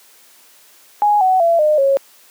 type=tone with pitch steps; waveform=sine; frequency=830.6 / 748.6 / 674.7 / 608 / 548 Hz; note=G#5 / F#5 / E5 / D#5 / C#5; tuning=0 / +20 / +40 / -40 / -20 cents; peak=-10 dBFS; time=1.02-1.97 s; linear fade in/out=0 ms; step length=190 ms; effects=white hiss -48 dBFS RMS until 2.3 s + high-pass 300 Hz 12 dB/octave